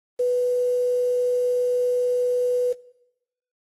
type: tone with quantisation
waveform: sine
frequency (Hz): 493.9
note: B4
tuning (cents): 0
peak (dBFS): -18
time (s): 0.19-2.73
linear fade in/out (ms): 10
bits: 7
effects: noise-tail reverb RT60 0.9 s tail -21 dB re dry + AAC 32 kbps